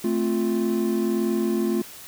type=chord; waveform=triangle; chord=F major; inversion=first; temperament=equal; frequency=220 / 261.6 / 349.2 Hz; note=A3 / C4 / F4; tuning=0 / 0 / 0 cents; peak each=-22 / -27 / -22 dBFS; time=0.04-1.82 s; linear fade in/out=5 ms; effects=white hiss -42 dBFS RMS until 2.07 s